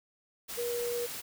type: tone in noise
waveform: sine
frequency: 478.2 Hz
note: A#4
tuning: 44 cents sharp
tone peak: -31 dBFS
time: 0.57-1.07 s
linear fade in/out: 20 ms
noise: white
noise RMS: -40 dBFS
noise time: 0.48-1.22 s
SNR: +6 dB
effects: none